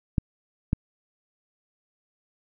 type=clicks; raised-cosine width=5 ms; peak=-9 dBFS; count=2; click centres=0.182 / 0.731 s; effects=none